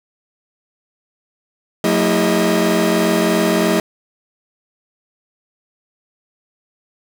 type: tone cluster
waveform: 45% pulse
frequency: 181.8 / 225 / 325.6 / 403.7 / 628 Hz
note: F#3 / A3 / E4 / G#4 / D#5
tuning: -30 / +39 / -21 / -49 / +16 cents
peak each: -20 dBFS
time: 1.84-3.8 s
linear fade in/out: 2 ms
effects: none